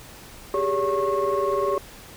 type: tone cluster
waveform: sine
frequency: 391 / 411.1 / 567 / 1091 Hz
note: G4 / G#4 / C#5 / C#6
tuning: -4 / -18 / +39 / -28 cents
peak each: -25 dBFS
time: 0.54-1.78 s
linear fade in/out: 2 ms
effects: tanh soft clip ceiling -14 dBFS + pink hiss -44 dBFS RMS until 2.16 s